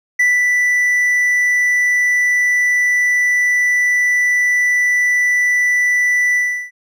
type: tone with ADSR envelope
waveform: triangle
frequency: 1975.5 Hz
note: B6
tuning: in tune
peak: -8 dBFS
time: 0.19-6.71 s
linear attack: 9 ms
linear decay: 200 ms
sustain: -2 dB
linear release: 350 ms
effects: none